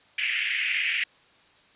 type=band-pass noise; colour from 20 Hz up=pink; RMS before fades=-27 dBFS; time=0.18-1.04 s; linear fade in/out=5 ms; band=1900 to 2900 Hz; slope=48 dB/octave; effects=white hiss -58 dBFS RMS until 1.75 s + resampled to 8000 Hz